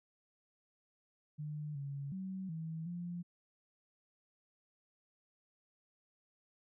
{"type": "tone with pitch steps", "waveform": "sine", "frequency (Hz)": [150.2, 140.2, 189.3, 161.3, 174.3], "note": ["D3", "C#3", "F#3", "E3", "F3"], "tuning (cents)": [39, 20, 40, -37, -3], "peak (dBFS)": -39, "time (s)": [1.38, 3.23], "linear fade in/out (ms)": 20, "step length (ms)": 370, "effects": []}